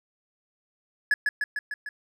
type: tone with echo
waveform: triangle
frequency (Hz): 1700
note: G#6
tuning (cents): +40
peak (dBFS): -16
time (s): 1.11-1.14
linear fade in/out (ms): 2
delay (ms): 150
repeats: 5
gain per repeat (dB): -3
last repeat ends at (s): 1.89
effects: none